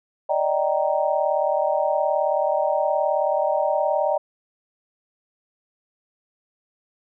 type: chord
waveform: sine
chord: Eb major seventh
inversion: third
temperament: just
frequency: 583.4 / 622.3 / 777.8 / 933.4 Hz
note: D5 / Eb5 / G5 / Bb5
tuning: -12 / 0 / -14 / +2 cents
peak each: -23 / -23 / -25 / -27 dBFS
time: 0.29-4.18 s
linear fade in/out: 10 ms
effects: none